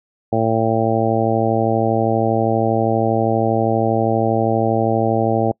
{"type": "harmonic tone", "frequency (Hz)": 112.5, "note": "A2", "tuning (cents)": 39, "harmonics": [1, 2, 3, 4, 5, 6, 7], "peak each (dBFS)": [-22, -22, -22, -22, -22, -22, -22], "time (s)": [0.32, 5.52], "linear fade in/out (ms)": 10, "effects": ["noise-tail reverb RT60 0.1 s tail -26 dB re dry"]}